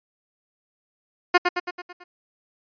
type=tone with echo; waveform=10% pulse; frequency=356.6 Hz; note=F4; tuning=36 cents sharp; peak=-4 dBFS; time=1.34-1.38 s; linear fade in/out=10 ms; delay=110 ms; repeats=6; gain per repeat=-5 dB; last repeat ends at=2.04 s; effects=resampled to 11025 Hz